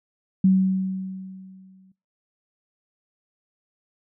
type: tone with exponential decay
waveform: sine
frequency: 189 Hz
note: F#3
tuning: 37 cents sharp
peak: -12 dBFS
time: 0.44-1.92 s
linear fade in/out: 5 ms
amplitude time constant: 320 ms
effects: noise-tail reverb RT60 0.3 s tail -24 dB re dry